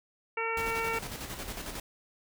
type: harmonic tone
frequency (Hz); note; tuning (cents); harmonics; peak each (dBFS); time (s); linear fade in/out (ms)
454.1; A#4; -45; 1 / 2 / 3 / 4 / 5 / 6; -35 / -36 / -36 / -41 / -35 / -40; 0.37-0.99; 5
type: noise with tremolo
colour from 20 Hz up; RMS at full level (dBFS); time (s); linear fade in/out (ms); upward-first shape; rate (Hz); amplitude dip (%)
pink; -38; 0.57-1.8; 2; square; 11; 45
effects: none